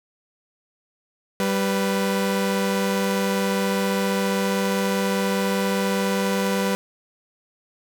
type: tone pair together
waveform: sawtooth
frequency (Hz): 194.9 / 494.7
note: G3 / B4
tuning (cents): -10 / +3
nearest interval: octave + major third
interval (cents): 1613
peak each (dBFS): -18 / -21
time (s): 1.4-6.75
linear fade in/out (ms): 0
effects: none